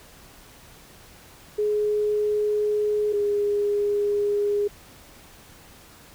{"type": "tone pair in turn", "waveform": "sine", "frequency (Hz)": [420, 410.6], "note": ["G#4", "G#4"], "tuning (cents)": [19, -20], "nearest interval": "unison", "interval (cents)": 39, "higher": "first", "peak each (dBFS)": -20, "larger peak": "neither", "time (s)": [[1.58, 3.13], [3.13, 4.68]], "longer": "neither", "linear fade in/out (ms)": 10, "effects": ["pink hiss -49 dBFS RMS until 6.14 s"]}